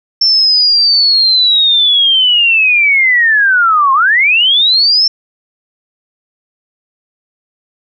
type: linear two-way sweep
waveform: sine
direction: down then up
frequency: 5400 to 1046.5 to 5400 Hz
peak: -6 dBFS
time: 0.21-5.08 s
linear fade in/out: 5 ms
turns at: 3.93 s
effects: none